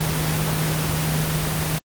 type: tone in noise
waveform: sine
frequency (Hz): 155.9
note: D#3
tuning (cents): +4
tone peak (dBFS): -22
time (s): 0-1.79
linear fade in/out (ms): 10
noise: pink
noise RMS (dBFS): -24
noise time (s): 0-1.79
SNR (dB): -1
effects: high-pass 60 Hz 12 dB/octave + Opus 24 kbps